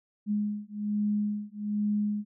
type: beating tone pair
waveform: sine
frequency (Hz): 207.7 / 208.9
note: G#3 / G#3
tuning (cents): 0 / +10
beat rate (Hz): 1.2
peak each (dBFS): -30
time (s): 0.26-2.25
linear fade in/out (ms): 50
effects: none